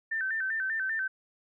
sine tone with vibrato, 1661.2 Hz, G#6, in tune, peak -28 dBFS, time 0.11-1.08 s, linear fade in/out 10 ms, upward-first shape square, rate 5.1 Hz, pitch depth 130 cents each way, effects none

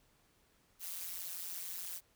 blue noise with amplitude modulation, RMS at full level -39 dBFS, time 0.79-2.01 s, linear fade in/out 50 ms, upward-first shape sine, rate 178 Hz, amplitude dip 100%, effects pink hiss -71 dBFS RMS until 2.15 s

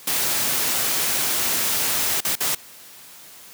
white noise with dropouts, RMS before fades -22 dBFS, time 0.07-2.55 s, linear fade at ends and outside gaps 5 ms, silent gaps 2.206-2.248 / 2.355-2.404 s, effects white hiss -44 dBFS RMS until 3.53 s + high-pass 100 Hz 12 dB/octave

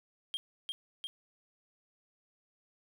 triangle tone with echo, 3210 Hz, G7, 40 cents sharp, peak -32 dBFS, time 0.34-0.37 s, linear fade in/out 0 ms, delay 350 ms, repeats 2, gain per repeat -2 dB, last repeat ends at 1.07 s, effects none

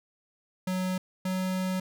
square tone pair in turn, 185 / 186.01 Hz, F#3 / F#3, 0 / +9 cents, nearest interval unison, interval 9 cents, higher second, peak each -28 dBFS, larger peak neither, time 0.67-0.98 / 1.25-1.8 s, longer second, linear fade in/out 5 ms, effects none

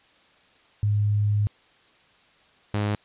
sine / sawtooth tone pair in turn, 103.83 / 103.83 Hz, G#2 / G#2, 0 / 0 cents, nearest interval unison, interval 0 cents, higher neither, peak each -19 dBFS, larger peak neither, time 0.83-1.47 / 2.74-2.95 s, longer first, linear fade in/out 0 ms, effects white hiss -58 dBFS RMS until 3.04 s + resampled to 8000 Hz

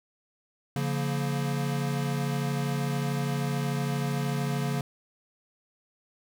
square chord, Bb minor, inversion first, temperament equal with one note detuned, 141.5 / 174.61 / 233.1 Hz, Db3 / F3 / Bb3, +36 / 0 / 0 cents, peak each -29 / -35 / -35 dBFS, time 0.76-4.81 s, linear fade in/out 2 ms, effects none

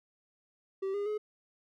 triangle tone with pitch steps, 386.7 / 406.6 / 423.4 Hz, G4 / G#4 / G#4, -24 / -37 / +33 cents, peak -29 dBFS, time 0.82-1.18 s, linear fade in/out 10 ms, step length 120 ms, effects none

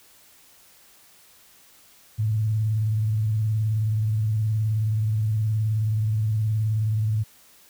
sine tone with vibrato, 108.5 Hz, A2, 24 cents flat, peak -20 dBFS, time 2.18-7.24 s, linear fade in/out 20 ms, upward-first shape square, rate 19 Hz, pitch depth 43 cents each way, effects white hiss -54 dBFS RMS until 7.69 s

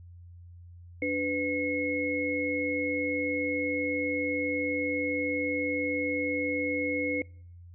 sine tone cluster, 291.5 / 499.4 / 2173 Hz, D4 / B4 / C#7, -13 / +19 / -35 cents, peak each -31 dBFS, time 1.02-7.22 s, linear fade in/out 2 ms, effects noise-tail reverb RT60 0.6 s tail -25 dB re dry + added 87 Hz sine -46 dBFS peak until 7.74 s

